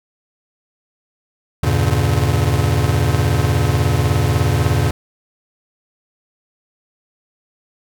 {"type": "chord", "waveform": "square", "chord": "E diminished seventh", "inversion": "none", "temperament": "just", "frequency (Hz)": [82.41, 98.89, 118.67, 142.4], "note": ["E2", "G2", "Bb2", "Db3"], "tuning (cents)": [0, 16, 31, 47], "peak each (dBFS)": -20, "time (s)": [1.63, 4.91], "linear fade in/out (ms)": 5, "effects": ["8-bit"]}